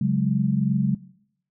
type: chord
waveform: sine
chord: C# suspended fourth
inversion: none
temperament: equal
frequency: 138.59 / 185 / 207.7 Hz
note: C#3 / F#3 / G#3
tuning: 0 / 0 / 0 cents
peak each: -23 dBFS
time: 0.01-0.95 s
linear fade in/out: 5 ms
effects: noise-tail reverb RT60 0.7 s tail -19 dB re dry